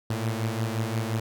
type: beating tone pair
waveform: sawtooth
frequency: 110 / 115.7 Hz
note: A2 / A#2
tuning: 0 / -13 cents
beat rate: 5.7 Hz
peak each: -24 / -27 dBFS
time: 0.1-1.2 s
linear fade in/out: 5 ms
effects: none